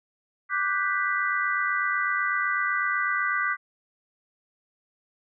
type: chord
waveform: sine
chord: G major seventh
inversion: second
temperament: equal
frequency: 1174.7 / 1480 / 1568 / 1975.5 Hz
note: D6 / F#6 / G6 / B6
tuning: 0 / 0 / 0 / 0 cents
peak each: -28 / -29 / -30 / -28 dBFS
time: 0.49-3.57 s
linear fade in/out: 50 ms
effects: none